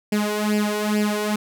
sawtooth tone with flanger, 210 Hz, G#3, 19 cents sharp, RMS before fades -22 dBFS, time 0.12-1.36 s, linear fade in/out 5 ms, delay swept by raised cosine 0.39 to 2.09 ms, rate 2.3 Hz, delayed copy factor +0.8, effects none

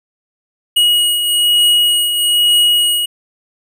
square beating tone pair, 2900 / 2901.1 Hz, F#7 / F#7, -35 / -35 cents, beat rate 1.1 Hz, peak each -11 / -20 dBFS, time 0.76-3.06 s, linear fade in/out 10 ms, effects none

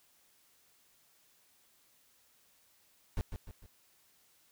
brown noise with echo, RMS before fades -32 dBFS, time 3.17-3.21 s, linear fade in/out 0 ms, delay 150 ms, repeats 3, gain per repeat -7 dB, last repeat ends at 3.66 s, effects white hiss -68 dBFS RMS until 4.51 s

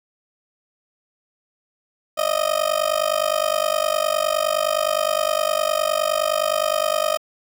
30% pulse tone with amplitude modulation, 622.3 Hz, D#5, in tune, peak -12 dBFS, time 2.17-7.18 s, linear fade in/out 20 ms, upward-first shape sine, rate 49.7 Hz, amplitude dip 95%, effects 7-bit

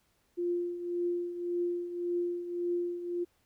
sine tone with tremolo, 349.7 Hz, F4, 2 cents sharp, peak -27 dBFS, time 0.37-3.25 s, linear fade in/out 20 ms, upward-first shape triangle, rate 1.8 Hz, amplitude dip 70%, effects pink hiss -72 dBFS RMS until 3.45 s

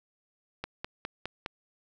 click train, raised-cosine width 0.3 ms, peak -18 dBFS, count 5, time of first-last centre 0.64-1.461 s, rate 4.87 Hz, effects none

